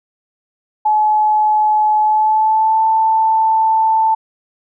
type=tone with pitch glide; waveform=sine; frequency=854 to 884.6 Hz; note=G#5 to A5; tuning=+48 to +9 cents; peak=-10 dBFS; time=0.85-4.15 s; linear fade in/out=10 ms; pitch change=+61 cents; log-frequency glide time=2-2.83 s; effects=none